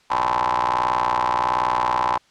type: ring-modulated tone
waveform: 25% pulse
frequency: 61.3 Hz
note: B1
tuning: 12 cents flat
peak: -12 dBFS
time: 0.1-2.18 s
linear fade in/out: 10 ms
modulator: 941 Hz
effects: white hiss -57 dBFS RMS until 2.3 s + low-pass 5000 Hz 12 dB/octave